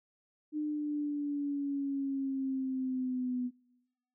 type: linear sweep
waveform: sine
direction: down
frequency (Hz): 303.3 to 246.9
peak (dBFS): -31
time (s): 0.52-3.51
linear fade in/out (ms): 50
effects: noise-tail reverb RT60 1.0 s tail -23 dB re dry